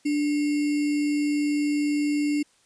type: tone with sample-and-hold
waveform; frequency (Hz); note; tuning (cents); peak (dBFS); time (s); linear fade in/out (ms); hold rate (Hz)
sine; 293.7; D4; 0; -21; 0.05-2.43; 10; 2450
effects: white hiss -62 dBFS RMS until 2.65 s + resampled to 22050 Hz